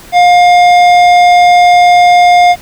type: tone with tanh clipping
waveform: sine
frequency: 709 Hz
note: F5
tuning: 26 cents sharp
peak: -4 dBFS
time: 0.12-2.56 s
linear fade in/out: 50 ms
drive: 14 dB
effects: pink hiss -34 dBFS RMS until 2.61 s